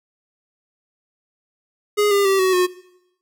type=tone with pitch steps; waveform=square; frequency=415.3 / 401.4 / 387.9 / 374.9 / 362.4 Hz; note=G#4 / G4 / G4 / F#4 / F#4; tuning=0 / +41 / -18 / +23 / -36 cents; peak=-15 dBFS; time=1.97-2.67 s; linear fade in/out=20 ms; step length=140 ms; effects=noise-tail reverb RT60 0.8 s tail -20 dB re dry